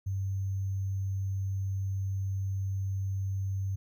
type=tone with sample-and-hold; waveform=sine; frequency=96.7 Hz; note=G2; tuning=23 cents flat; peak=-29 dBFS; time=0.06-3.76 s; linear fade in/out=10 ms; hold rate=6300 Hz; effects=none